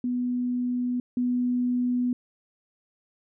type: tone pair in turn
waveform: sine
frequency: 246.9 / 246.9 Hz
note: B3 / B3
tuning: 0 / 0 cents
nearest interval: unison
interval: 0 cents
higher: neither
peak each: -24 / -22 dBFS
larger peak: second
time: 0.04-1 / 1.17-2.13 s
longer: neither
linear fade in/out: 2 ms
effects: none